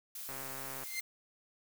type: noise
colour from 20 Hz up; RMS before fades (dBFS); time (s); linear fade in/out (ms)
blue; -44; 0.15-1.01; 5
type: click train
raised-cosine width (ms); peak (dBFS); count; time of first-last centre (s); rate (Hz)
0.5; -31; 74; 0.29-0.835; 134
type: tone with exponential growth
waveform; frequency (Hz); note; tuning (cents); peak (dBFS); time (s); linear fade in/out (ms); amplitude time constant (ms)
sawtooth; 2093; C7; 0; -30; 0.77-1; 5; 48
effects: none

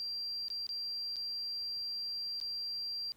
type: tone with dropouts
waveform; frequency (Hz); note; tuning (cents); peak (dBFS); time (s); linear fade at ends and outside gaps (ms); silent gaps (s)
sine; 4730; D8; +12; -35; 0-3.12; 0; 0.483-0.502 / 0.667-0.691 / 1.159-1.166 / 2.401-2.413
effects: tanh soft clip ceiling -31 dBFS + pink hiss -67 dBFS RMS until 3.16 s

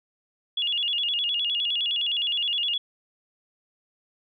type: tone with vibrato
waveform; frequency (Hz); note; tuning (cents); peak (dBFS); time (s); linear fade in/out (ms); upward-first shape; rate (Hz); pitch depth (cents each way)
sine; 3100; G7; -20; -23; 0.57-2.78; 5; square; 9.7; 150
effects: none

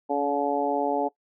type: harmonic tone with a mistuned harmonic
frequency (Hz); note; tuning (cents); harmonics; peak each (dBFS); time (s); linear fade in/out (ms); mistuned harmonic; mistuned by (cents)
143; D3; -46; 2 / 3 / 4 / 5 / 6; -29 / -29 / -29 / -29 / -29; 0.09-1.09; 20; 2; -16
effects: noise-tail reverb RT60 0.1 s tail -20 dB re dry

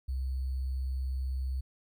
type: tone with sample-and-hold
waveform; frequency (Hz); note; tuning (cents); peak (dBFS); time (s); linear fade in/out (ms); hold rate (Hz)
sine; 65.41; C2; 0; -30; 0.08-1.61; 10; 4410
effects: none

